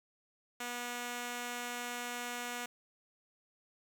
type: tone pair together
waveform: 5% pulse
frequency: 242.7 / 728.1 Hz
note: B3 / F#5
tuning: -30 / -28 cents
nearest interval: octave + perfect fifth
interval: 1902 cents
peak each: -28 / -37 dBFS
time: 0.6-2.66 s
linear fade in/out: 5 ms
effects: none